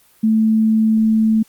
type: tone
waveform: sine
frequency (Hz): 220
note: A3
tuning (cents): 0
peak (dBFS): -11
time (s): 0.23-1.43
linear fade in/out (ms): 10
effects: white hiss -53 dBFS RMS until 1.48 s + Opus 32 kbps